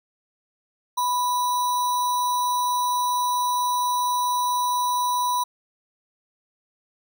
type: tone with sample-and-hold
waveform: sine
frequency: 987.8 Hz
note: B5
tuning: in tune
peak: -20 dBFS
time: 0.97-5.44 s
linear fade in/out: 10 ms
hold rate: 4900 Hz
effects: none